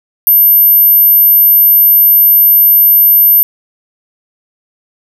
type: tone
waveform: sine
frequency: 13000 Hz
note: G#9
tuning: 38 cents flat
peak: -3 dBFS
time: 0.27-3.43 s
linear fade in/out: 0 ms
effects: none